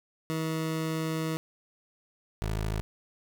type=tone pair in turn; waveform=20% pulse; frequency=159.9 / 53.36 Hz; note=D#3 / G#1; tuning=+48 / +48 cents; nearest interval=octave + perfect fifth; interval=1900 cents; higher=first; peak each=-24 dBFS; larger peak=neither; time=0.3-1.37 / 2.42-2.81 s; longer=first; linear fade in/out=0 ms; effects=none